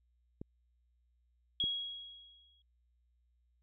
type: clicks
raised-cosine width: 3 ms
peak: -30 dBFS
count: 2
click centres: 0.415 / 1.64 s
type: tone with exponential decay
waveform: sine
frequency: 3310 Hz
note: G#7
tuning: 6 cents flat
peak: -29 dBFS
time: 1.6-2.62 s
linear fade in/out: 2 ms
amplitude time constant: 220 ms
effects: added 60 Hz sine -70 dBFS peak until 3.62 s